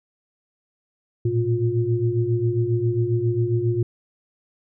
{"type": "tone cluster", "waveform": "sine", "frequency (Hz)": [111.9, 119.3, 354.1], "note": ["A2", "A#2", "F4"], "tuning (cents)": [30, 41, 24], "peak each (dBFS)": -23, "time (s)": [1.25, 3.83], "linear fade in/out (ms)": 5, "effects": []}